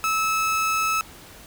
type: tone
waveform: 30% pulse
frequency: 1300 Hz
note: E6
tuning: 24 cents flat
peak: -18 dBFS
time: 0.04-1.01 s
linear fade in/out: 0 ms
effects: pink hiss -45 dBFS RMS until 1.46 s